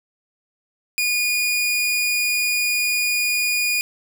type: tone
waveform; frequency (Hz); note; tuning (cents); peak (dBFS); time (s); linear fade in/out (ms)
sawtooth; 2446; D#7; -30; -15; 0.98-3.81; 0
effects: none